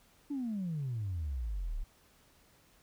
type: exponential sweep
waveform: sine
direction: down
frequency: 296.5 to 32.7 Hz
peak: -32 dBFS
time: 0.3-1.84 s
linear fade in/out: 10 ms
effects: tanh soft clip ceiling -30 dBFS + pink hiss -65 dBFS RMS until 2.82 s